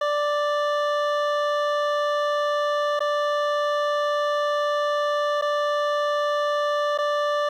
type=tone with dropouts; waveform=25% pulse; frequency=587.3 Hz; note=D5; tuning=in tune; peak=-17 dBFS; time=0.01-7.49 s; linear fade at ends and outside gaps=5 ms; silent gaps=2.993-3.004 / 5.414-5.421 / 6.977-6.985 s; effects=low-pass 3000 Hz 12 dB/octave + 9-bit